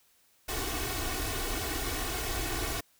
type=noise with comb filter; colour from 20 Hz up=pink; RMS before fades=-33 dBFS; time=0.48-2.81 s; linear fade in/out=10 ms; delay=2.7 ms; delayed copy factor=+0.9; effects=white hiss -66 dBFS RMS until 2.99 s